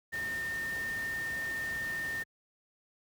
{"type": "tone in noise", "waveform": "sine", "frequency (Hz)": 1817, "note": "A#6", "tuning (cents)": -45, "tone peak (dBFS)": -33, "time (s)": [0.12, 2.24], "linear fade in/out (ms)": 20, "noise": "pink", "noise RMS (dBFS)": -45, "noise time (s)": [0.12, 2.24], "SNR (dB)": 9, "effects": ["high-pass 60 Hz 12 dB/octave"]}